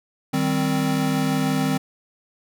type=chord; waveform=square; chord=C minor; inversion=first; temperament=equal; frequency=155.56 / 196 / 261.6 Hz; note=Eb3 / G3 / C4; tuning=0 / 0 / 0 cents; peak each=-25 / -27 / -23 dBFS; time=0.33-1.78 s; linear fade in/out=10 ms; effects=none